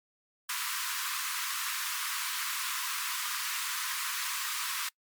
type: high-pass noise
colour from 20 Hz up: pink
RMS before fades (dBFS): -34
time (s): 0.49-4.89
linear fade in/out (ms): 5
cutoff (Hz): 980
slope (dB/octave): 96
effects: noise-tail reverb RT60 0.1 s tail -25 dB re dry + MP3 96 kbps